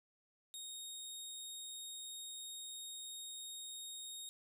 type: tone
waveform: 20% pulse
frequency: 3729 Hz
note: A#7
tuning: in tune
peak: -40 dBFS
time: 0.54-4.29 s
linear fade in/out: 0 ms
effects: none